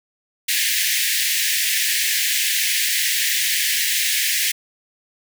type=high-pass noise; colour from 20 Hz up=pink; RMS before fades=-20 dBFS; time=0.48-4.52 s; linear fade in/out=10 ms; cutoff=1700 Hz; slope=96 dB/octave; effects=none